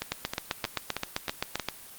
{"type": "two click trains", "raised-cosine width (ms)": 0.2, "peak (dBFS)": [-12, -10], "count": [6, 13], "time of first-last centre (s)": [[0.02, 1.597], [0.12, 1.687]], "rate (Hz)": [3.17, 7.66], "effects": ["white hiss -47 dBFS RMS until 1.98 s", "Opus 24 kbps"]}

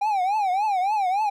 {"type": "tone with vibrato", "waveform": "triangle", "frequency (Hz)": 793, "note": "G5", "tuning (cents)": 20, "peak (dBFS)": -18, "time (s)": [0.01, 1.3], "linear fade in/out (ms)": 10, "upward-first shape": "triangle", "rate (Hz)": 3.5, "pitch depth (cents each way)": 190, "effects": []}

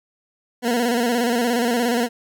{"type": "tone with vibrato", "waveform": "20% pulse", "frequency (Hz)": 238.8, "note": "A#3", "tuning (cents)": 42, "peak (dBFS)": -13, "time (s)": [0.62, 2.09], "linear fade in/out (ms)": 50, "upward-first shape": "square", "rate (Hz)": 17, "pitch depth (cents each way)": 56, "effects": []}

